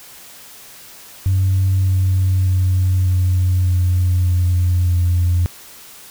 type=tone with pitch steps; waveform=sine; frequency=94.9 / 93.7 / 92.52 / 91.35 / 90.2 / 89.06 / 87.93 Hz; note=F#2 / F#2 / F#2 / F#2 / F#2 / F2 / F2; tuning=+44 / +22 / 0 / -22 / -44 / +34 / +12 cents; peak=-11 dBFS; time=1.26-5.46 s; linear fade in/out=0 ms; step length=600 ms; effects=tanh soft clip ceiling -9 dBFS + white hiss -40 dBFS RMS until 6.1 s